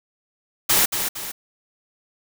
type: noise with echo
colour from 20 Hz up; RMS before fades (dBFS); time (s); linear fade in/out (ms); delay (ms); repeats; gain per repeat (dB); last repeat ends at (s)
white; -17; 0.69-0.86; 10; 230; 2; -7; 1.32
effects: none